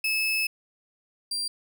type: tone pair in turn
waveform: 35% pulse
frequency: 2602 / 4725 Hz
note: E7 / D8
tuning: -23 / +10 cents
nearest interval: minor seventh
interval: 1033 cents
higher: second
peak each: -22 / -26 dBFS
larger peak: first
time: 0.04-0.47 / 1.31-1.48 s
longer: first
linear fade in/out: 5 ms
effects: none